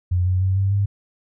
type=tone with pitch steps; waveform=sine; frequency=89.5 / 92.07 / 94.71 / 97.43 / 100.23 Hz; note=F2 / F#2 / F#2 / G2 / G2; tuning=+43 / -8 / +41 / -10 / +39 cents; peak=-16 dBFS; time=0.11-0.86 s; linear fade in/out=10 ms; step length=150 ms; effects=none